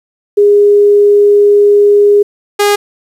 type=tone pair in turn; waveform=sine / sawtooth; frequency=409.9 / 409.9 Hz; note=G#4 / G#4; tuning=-23 / -23 cents; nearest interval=unison; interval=0 cents; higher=neither; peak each=-3 dBFS; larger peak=neither; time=0.37-2.23 / 2.59-2.76 s; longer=first; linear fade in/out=10 ms; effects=resampled to 32000 Hz + 7-bit